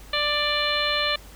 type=harmonic tone; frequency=590 Hz; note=D5; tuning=8 cents sharp; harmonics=1 / 2 / 3 / 4 / 5 / 6 / 7; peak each=-29 / -29 / -29 / -29 / -29 / -29 / -29 dBFS; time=0.13-1.16 s; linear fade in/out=5 ms; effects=added 50 Hz sine -44 dBFS peak until 1.35 s + pink hiss -48 dBFS RMS until 1.35 s